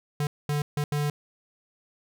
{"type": "tone bursts at uneven times", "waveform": "square", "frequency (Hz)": 146.83, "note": "D3", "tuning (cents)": 0, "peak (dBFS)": -25, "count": 4, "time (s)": [[0.2, 0.27], [0.49, 0.62], [0.77, 0.84], [0.92, 1.1]], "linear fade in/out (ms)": 2, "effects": []}